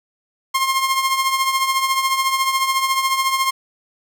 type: tone with tremolo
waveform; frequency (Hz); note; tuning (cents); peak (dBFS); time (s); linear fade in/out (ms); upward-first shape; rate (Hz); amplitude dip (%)
sawtooth; 1065; C6; +30; -10; 0.54-3.51; 10; triangle; 14; 65
effects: none